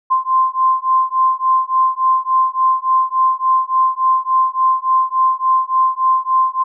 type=beating tone pair; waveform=sine; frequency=1042 / 1045.5 Hz; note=C6 / C6; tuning=-7 / -2 cents; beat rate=3.5 Hz; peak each=-15 dBFS; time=0.1-6.64 s; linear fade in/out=20 ms; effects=none